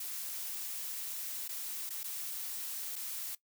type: noise with dropouts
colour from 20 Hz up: blue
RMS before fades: -40 dBFS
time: 0-3.35 s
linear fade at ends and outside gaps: 5 ms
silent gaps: 1.48-1.49 / 1.894-1.903 / 2.033-2.041 / 2.957-2.961 s
effects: noise-tail reverb RT60 0.1 s tail -18 dB re dry